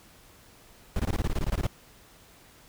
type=noise bursts; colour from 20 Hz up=brown; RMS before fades=-26 dBFS; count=13; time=0.96-1.668 s; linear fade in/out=2 ms; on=36 ms; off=20 ms; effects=pink hiss -55 dBFS RMS until 2.68 s